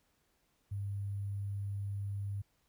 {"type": "tone with sample-and-hold", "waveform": "sine", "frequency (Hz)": 100, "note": "G2", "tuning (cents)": 35, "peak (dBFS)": -35, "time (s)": [0.71, 2.42], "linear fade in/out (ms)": 10, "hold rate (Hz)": 11025, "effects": ["pink hiss -75 dBFS RMS until 2.68 s"]}